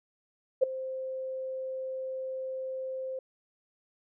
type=tone with ADSR envelope; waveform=sine; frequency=523 Hz; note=C5; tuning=1 cent flat; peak=-16 dBFS; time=0.61-3.19 s; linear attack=23 ms; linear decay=7 ms; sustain=-17 dB; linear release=3 ms; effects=none